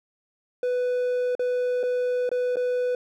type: tone with dropouts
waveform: triangle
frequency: 496.3 Hz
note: B4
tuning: 8 cents sharp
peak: -20 dBFS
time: 0.63-2.95 s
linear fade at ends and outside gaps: 2 ms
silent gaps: 1.352-1.394 / 1.831-1.835 / 2.292-2.315 / 2.558-2.568 s
effects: none